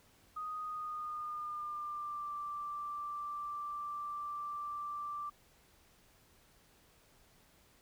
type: tone with pitch glide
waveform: sine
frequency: 1244.5 to 1174.7 Hz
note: D#6 to D6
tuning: 0 to 0 cents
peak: -38 dBFS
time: 0.36-5.3 s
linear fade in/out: 10 ms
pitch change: -100 cents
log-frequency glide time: 0.61-2.32 s
effects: pink hiss -66 dBFS RMS until 7.81 s